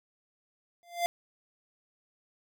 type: tone with exponential growth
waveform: square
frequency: 693 Hz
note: F5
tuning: 14 cents flat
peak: -23 dBFS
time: 0.83-1.06 s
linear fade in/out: 0 ms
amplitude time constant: 50 ms
effects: none